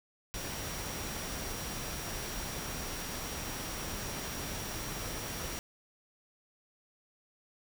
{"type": "tone in noise", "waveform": "sine", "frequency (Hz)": 5670, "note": "F8", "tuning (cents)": 25, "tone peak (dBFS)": -47, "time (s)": [0.34, 5.59], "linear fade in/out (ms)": 0, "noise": "pink", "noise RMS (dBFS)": -39, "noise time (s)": [0.34, 5.59], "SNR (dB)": -11, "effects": []}